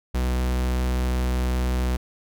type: tone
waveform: 45% pulse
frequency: 62.6 Hz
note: B1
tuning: 24 cents sharp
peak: -21 dBFS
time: 0.14-1.97 s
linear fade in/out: 10 ms
effects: none